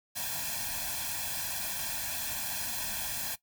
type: noise with comb filter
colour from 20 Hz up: white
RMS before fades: -35 dBFS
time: 0.15-3.36 s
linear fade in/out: 20 ms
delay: 1.2 ms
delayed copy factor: +0.95
effects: noise-tail reverb RT60 0.1 s tail -18 dB re dry